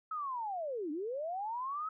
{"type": "linear two-way sweep", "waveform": "sine", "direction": "down then up", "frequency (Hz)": [1300, 283.1, 1300], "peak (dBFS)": -35, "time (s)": [0.11, 1.89], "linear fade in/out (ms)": 5, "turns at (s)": 0.91, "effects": []}